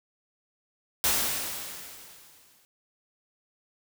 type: noise with exponential decay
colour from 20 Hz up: white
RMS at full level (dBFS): -23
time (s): 1.04-2.65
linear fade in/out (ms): 0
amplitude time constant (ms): 350
effects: none

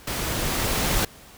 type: noise with level ramp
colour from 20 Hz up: pink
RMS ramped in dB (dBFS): -28 to -22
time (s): 0.07-1.05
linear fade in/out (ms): 5
effects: pink hiss -47 dBFS RMS until 1.37 s

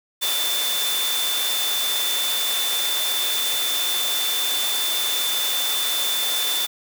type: tone in noise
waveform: sine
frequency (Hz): 3537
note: A7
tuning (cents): +8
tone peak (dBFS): -23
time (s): 0.21-6.67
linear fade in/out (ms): 20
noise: white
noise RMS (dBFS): -25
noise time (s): 0.21-6.67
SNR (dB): -1
effects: high-pass 400 Hz 12 dB/octave

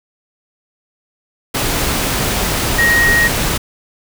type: tone in noise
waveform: sine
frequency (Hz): 1881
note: A#6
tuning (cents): +15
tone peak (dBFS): -10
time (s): 2.78-3.28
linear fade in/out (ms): 10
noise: pink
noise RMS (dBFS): -17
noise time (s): 1.54-3.58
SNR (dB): +4
effects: none

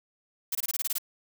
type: noise bursts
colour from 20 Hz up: blue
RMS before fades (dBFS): -29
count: 9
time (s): 0.52-0.983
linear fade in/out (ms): 5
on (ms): 31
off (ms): 23
effects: none

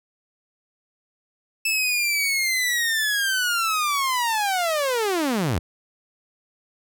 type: linear sweep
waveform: sawtooth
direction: down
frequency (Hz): 2637 to 69.3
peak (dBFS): -17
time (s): 1.65-5.59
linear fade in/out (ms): 5
effects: none

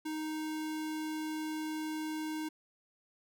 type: tone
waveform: square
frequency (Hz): 311.1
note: D#4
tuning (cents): 0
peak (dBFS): -36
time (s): 0.05-2.49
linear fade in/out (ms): 10
effects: none

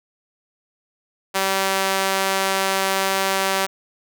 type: tone with high-pass filter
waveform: sawtooth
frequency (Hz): 192.9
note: G3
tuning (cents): -28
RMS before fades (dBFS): -21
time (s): 1.34-3.67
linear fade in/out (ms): 20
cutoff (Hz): 630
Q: 0.69
effects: none

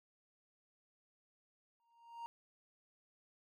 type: tone with exponential growth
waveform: triangle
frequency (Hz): 932.3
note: A#5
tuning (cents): 0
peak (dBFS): -39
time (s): 1.8-2.26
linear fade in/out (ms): 0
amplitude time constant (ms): 100
effects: none

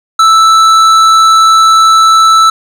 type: tone with hard clipping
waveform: triangle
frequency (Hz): 1318.5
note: E6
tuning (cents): 0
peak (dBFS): -4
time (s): 0.19-2.5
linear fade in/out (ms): 5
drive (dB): 14
effects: none

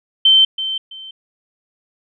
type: tone with echo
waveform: sine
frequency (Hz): 3100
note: G7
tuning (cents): -20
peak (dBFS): -7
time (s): 0.25-0.45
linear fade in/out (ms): 5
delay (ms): 330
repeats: 2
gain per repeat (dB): -12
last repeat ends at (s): 1.11
effects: none

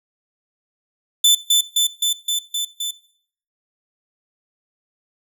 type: tone with echo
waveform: sawtooth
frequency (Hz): 3520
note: A7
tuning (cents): 0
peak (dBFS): -7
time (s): 1.24-1.35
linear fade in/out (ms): 5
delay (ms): 260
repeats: 6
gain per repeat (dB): -2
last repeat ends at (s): 2.91
effects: noise-tail reverb RT60 0.6 s tail -19 dB re dry

